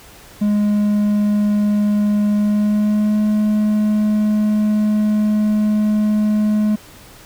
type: tone with pitch glide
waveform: triangle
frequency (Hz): 207.7 to 211.9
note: G#3 to G#3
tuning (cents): 0 to +35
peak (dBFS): -11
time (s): 0.41-6.76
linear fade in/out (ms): 10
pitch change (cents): +35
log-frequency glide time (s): 2.34-3.22
effects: pink hiss -42 dBFS RMS until 7.25 s